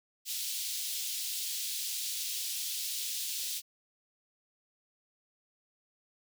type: high-pass noise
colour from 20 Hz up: pink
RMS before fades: -36 dBFS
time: 0.25-3.62 s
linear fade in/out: 50 ms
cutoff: 3300 Hz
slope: 24 dB/octave
effects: none